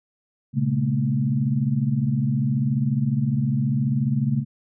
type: tone cluster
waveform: sine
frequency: 118.2 / 137.4 / 212 / 232 Hz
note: A#2 / C#3 / G#3 / A#3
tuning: +24 / -15 / +36 / -8 cents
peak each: -30 / -21 / -26 / -27 dBFS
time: 0.53-4.45 s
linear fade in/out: 50 ms
effects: none